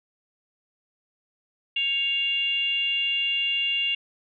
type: tone with frequency modulation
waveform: sine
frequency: 2794 Hz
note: F7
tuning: in tune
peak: -22 dBFS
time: 1.76-3.95 s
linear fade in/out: 5 ms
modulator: 586 Hz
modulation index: 0.51
effects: none